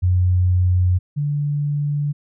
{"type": "tone pair in turn", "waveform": "sine", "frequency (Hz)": [90.6, 145.74], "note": ["F#2", "D3"], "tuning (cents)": [-36, -13], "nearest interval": "minor sixth", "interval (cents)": 823, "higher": "second", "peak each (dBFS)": [-13, -18], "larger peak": "first", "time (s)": [[0.02, 0.99], [1.16, 2.13]], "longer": "neither", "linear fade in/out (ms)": 20, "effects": []}